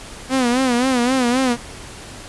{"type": "tone with vibrato", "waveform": "sawtooth", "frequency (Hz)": 251.4, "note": "B3", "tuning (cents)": 31, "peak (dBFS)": -11, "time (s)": [0.29, 1.57], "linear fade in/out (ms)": 50, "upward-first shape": "sine", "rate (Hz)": 3.8, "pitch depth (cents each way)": 100, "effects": ["pink hiss -36 dBFS RMS until 2.28 s", "resampled to 24000 Hz"]}